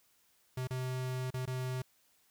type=tone with dropouts; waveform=square; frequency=128.3 Hz; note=C3; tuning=34 cents flat; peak=-35 dBFS; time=0.57-1.82 s; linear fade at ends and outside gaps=5 ms; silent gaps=0.673-0.706 / 1.305-1.34 / 1.456-1.474 s; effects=white hiss -70 dBFS RMS until 2.3 s